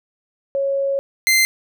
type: tone pair in turn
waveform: sine / sawtooth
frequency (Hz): 551 / 2080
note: C#5 / C7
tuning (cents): -11 / -11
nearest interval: octave + major seventh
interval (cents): 2300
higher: second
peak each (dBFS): -17 / -9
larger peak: second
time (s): 0.55-0.99 / 1.27-1.45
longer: first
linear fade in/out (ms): 0
effects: none